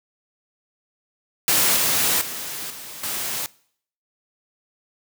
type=noise with level steps; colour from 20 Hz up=white; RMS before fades=-18 / -20 / -31 / -37 / -27 dBFS; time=1.48-3.46 s; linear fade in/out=0 ms; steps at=1.76 / 2.21 / 2.7 / 3.03 s; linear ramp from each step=5 ms; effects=noise-tail reverb RT60 0.6 s tail -22 dB re dry + high-pass 100 Hz 12 dB/octave